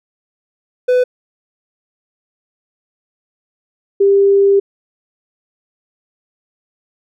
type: tone pair in turn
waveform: triangle / sine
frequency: 500 / 396.9 Hz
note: B4 / G4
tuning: +21 / +22 cents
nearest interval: major third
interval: 399 cents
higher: first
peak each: -7 dBFS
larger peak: neither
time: 0.88-1.04 / 4-4.6 s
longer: second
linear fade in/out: 10 ms
effects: none